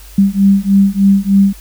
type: beating tone pair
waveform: sine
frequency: 195.5 / 198.8 Hz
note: G3 / G3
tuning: -4 / +25 cents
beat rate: 3.3 Hz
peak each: -10 dBFS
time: 0.18-1.53 s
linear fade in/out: 5 ms
effects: added 50 Hz sine -34 dBFS peak until 1.6 s + white hiss -40 dBFS RMS until 1.6 s